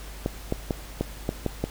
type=clicks; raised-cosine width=2 ms; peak=-11 dBFS; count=7; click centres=0.261 / 0.524 / 0.708 / 1.01 / 1.291 / 1.463 / 1.64 s; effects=added 50 Hz sine -39 dBFS peak until 1.7 s + pink hiss -44 dBFS RMS until 1.7 s